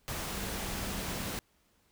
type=tone in noise; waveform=sine; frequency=194.6 Hz; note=G3; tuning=12 cents flat; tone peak=-44 dBFS; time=0.3-1.35 s; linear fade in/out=0 ms; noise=pink; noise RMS=-37 dBFS; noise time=0.08-1.39 s; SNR=-10 dB; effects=pink hiss -70 dBFS RMS until 1.91 s